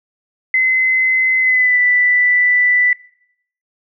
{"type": "tone with pitch glide", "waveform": "sine", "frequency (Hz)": [2046, 1979.7], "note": ["C7", "B6"], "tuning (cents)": [-39, 4], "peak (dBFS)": -10, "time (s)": [0.54, 2.93], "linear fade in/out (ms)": 2, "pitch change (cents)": -57, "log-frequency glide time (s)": [1.4, 1.79], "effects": ["noise-tail reverb RT60 0.7 s tail -21 dB re dry"]}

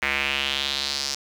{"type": "tone with band-pass filter sweep", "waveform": "square", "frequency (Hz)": 69.3, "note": "C#2", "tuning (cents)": 0, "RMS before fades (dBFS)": -26, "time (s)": [0.02, 1.15], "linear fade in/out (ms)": 5, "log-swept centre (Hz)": [2100, 5400], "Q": 3.5, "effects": ["7-bit"]}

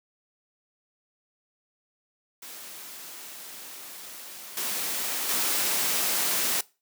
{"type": "noise with level steps", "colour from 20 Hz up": "white", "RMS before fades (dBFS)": [-42, -30, -26], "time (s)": [2.42, 6.61], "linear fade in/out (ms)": 5, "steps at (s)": [4.57, 5.29], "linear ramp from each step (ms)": 2, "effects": ["noise-tail reverb RT60 0.3 s tail -22 dB re dry", "high-pass 200 Hz 12 dB/octave"]}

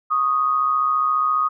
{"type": "tone pair together", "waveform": "sine", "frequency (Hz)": [1109.9, 1244.5], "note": ["C#6", "D#6"], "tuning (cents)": [2, 0], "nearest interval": "major second", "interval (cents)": 198, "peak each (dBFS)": [-25, -17], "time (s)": [0.1, 1.49], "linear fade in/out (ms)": 20, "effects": []}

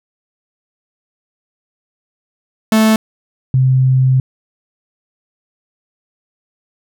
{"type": "tone pair in turn", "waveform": ["45% pulse", "sine"], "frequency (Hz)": [219.2, 130.34], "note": ["A3", "C3"], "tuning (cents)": [-6, -6], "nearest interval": "major sixth", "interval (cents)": 900, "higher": "first", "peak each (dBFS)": -8, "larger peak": "neither", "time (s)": [[2.72, 2.96], [3.54, 4.2]], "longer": "second", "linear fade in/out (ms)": 2, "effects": []}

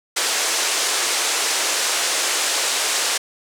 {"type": "band-pass noise", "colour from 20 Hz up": "white", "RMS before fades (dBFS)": -21, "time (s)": [0.16, 3.18], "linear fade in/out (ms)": 10, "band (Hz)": [360, 8700], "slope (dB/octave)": 24, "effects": []}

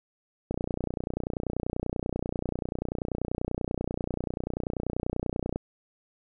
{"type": "click train", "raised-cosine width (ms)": 2, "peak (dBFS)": -16, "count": 154, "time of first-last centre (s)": [0.51, 5.56], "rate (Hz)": 30.3, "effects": []}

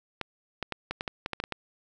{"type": "clicks", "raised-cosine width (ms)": 0.3, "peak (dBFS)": -15, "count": 11, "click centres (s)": [0.213, 0.627, 0.723, 0.91, 1.009, 1.078, 1.261, 1.333, 1.401, 1.439, 1.523], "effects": []}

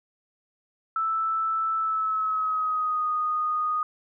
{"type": "tone with pitch glide", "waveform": "sine", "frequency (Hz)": [1318.5, 1237.3], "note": ["E6", "D#6"], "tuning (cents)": [0, -10], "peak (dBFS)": -23, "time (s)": [0.96, 3.83], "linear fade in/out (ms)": 2, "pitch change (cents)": -110, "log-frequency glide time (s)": [1.77, 3.08], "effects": []}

